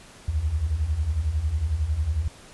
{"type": "beating tone pair", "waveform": "sine", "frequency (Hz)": [69.3, 80.3], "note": ["C#2", "E2"], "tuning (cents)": [0, -45], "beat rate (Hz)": 11, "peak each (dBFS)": [-28, -23], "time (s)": [0.28, 2.28], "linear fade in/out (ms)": 5, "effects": ["pink hiss -48 dBFS RMS until 2.53 s", "resampled to 24000 Hz"]}